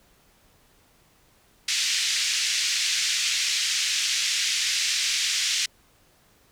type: band-pass noise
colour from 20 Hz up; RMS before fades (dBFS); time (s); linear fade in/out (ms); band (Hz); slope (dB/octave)
white; -25; 1.68-5.66; 5; 2000 to 6500; 24
effects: pink hiss -60 dBFS RMS until 6.51 s